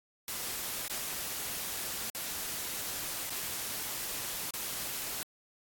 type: noise with dropouts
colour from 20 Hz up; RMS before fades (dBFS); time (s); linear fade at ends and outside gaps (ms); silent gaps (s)
white; -37; 0.28-5.23; 1; 0.881-0.897 / 2.1-2.148 / 3.297-3.304 / 4.507-4.537
effects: AAC 64 kbps